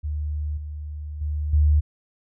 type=tone with level steps; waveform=sine; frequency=75 Hz; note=D2; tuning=37 cents sharp; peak=-24 / -30 / -23 / -14 dBFS; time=0.03-1.81 s; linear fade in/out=20 ms; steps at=0.57 / 1.21 / 1.53 s; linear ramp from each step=5 ms; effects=none